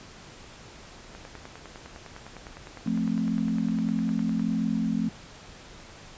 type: click train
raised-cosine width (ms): 0.5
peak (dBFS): -27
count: 33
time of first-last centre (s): 1.15-4.395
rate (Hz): 9.86
type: chord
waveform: sine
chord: F major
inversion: none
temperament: equal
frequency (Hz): 174.61 / 220 / 261.6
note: F3 / A3 / C4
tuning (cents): 0 / 0 / 0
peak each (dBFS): -30 / -26 / -30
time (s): 2.86-5.09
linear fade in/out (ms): 5
effects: pink hiss -47 dBFS RMS until 6.17 s + resampled to 16000 Hz